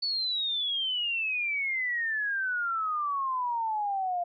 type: exponential sweep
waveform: sine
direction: down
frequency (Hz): 4502 to 691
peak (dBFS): -27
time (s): 0.02-4.24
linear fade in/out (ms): 10
effects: none